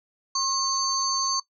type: tone cluster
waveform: sine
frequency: 1075 / 4502 / 6290 Hz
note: C6 / C#8 / G8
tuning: +47 / +26 / +5 cents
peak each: -27 / -26 / -28 dBFS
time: 0.35-1.4 s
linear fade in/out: 5 ms
effects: noise-tail reverb RT60 0.1 s tail -19 dB re dry